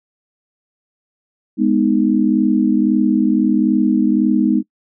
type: chord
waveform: sine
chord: G# minor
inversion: none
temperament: just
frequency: 207.7 / 249.2 / 311.5 Hz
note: G#3 / B3 / D#4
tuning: 0 / +16 / +2 cents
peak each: -16 dBFS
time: 1.57-4.63 s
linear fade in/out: 50 ms
effects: noise-tail reverb RT60 0.1 s tail -24 dB re dry